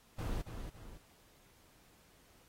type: noise with echo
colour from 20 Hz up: brown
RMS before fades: -37 dBFS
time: 0.18-0.42 s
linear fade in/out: 10 ms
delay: 280 ms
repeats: 2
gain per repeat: -7 dB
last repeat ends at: 0.98 s
effects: pink hiss -66 dBFS RMS until 2.48 s + AAC 48 kbps